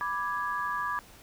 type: chord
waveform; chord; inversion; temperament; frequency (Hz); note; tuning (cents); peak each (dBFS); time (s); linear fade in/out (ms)
sine; G# diminished; first; equal; 987.8 / 1174.7 / 1661.2; B5 / D6 / G#6; 0 / 0 / 0; -34 / -32 / -34; 0.01-0.99; 0
effects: pink hiss -53 dBFS RMS until 1.22 s